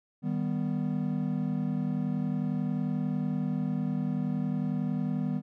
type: chord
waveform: triangle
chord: Eb augmented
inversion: none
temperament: equal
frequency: 155.56 / 196 / 246.9 Hz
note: Eb3 / G3 / B3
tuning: 0 / 0 / 0 cents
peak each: -30 dBFS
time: 0.22-5.42 s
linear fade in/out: 50 ms
effects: none